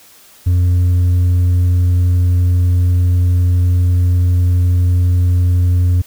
triangle tone with hard clipping, 88.8 Hz, F2, 29 cents sharp, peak -8 dBFS, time 0.46-6.02 s, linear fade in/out 10 ms, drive 1 dB, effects white hiss -44 dBFS RMS until 6.06 s

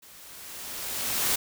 white noise with level ramp, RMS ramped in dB -51 to -24 dBFS, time 0.02-1.36 s, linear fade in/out 10 ms, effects none

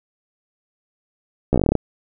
slowing click train, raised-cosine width 2 ms, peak -3 dBFS, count 11, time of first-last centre 1.53-1.753 s, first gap 14 ms, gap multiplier 1.1, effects none

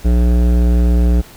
sine tone with hard clipping, 59.7 Hz, A#1, 42 cents sharp, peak -11 dBFS, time 0.04-1.22 s, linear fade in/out 20 ms, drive 15 dB, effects pink hiss -40 dBFS RMS until 1.36 s

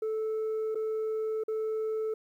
sine tone with dropouts, 437.7 Hz, A4, 9 cents flat, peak -26 dBFS, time 0.02-2.14 s, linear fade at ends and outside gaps 5 ms, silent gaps 0.747-0.754 / 1.437-1.481 s, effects tanh soft clip ceiling -28 dBFS + 11-bit

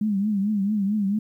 sine tone with vibrato, 204.4 Hz, G#3, 27 cents flat, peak -20 dBFS, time 0.01-1.19 s, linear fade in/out 5 ms, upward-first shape triangle, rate 4.5 Hz, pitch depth 120 cents each way, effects 10-bit

